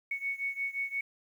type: beating tone pair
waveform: sine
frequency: 2217 / 2222.7 Hz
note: C#7 / C#7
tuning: 0 / +4 cents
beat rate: 5.7 Hz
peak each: -34 / -36 dBFS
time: 0.11-1.01 s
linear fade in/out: 5 ms
effects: 10-bit